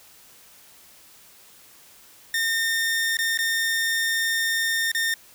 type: tone with dropouts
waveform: sawtooth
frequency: 1821 Hz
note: A#6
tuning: 41 cents flat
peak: -18 dBFS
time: 2.34-5.14 s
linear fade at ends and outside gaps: 2 ms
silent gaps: 3.17-3.188 / 3.375-3.388 / 4.917-4.948 s
effects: white hiss -51 dBFS RMS until 5.34 s